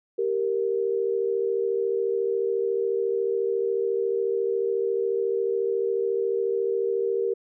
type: tone pair together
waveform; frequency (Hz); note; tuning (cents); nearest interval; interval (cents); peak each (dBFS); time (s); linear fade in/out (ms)
sine; 391.9 / 466; G4 / A#4; 0 / -1; minor third; 299; -25; 0.18-7.34; 10
effects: none